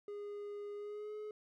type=tone with pitch glide; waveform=triangle; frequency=410.8 to 424.3 Hz; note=G#4 to G#4; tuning=-19 to +37 cents; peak=-40 dBFS; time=0.08-1.31 s; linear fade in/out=2 ms; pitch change=+56 cents; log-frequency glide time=0.75-1.14 s; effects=none